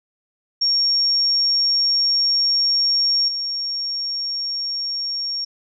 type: tone with level steps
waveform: sine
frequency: 5540 Hz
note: F8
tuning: 15 cents flat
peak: -15 / -22 dBFS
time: 0.61-5.45 s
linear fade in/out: 10 ms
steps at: 3.28 s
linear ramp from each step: 5 ms
effects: none